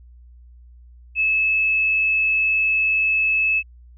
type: tone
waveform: sine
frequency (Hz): 2601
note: E7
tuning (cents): -24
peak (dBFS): -16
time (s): 1.15-3.63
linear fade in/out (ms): 50
effects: added 60 Hz sine -43 dBFS peak until 3.97 s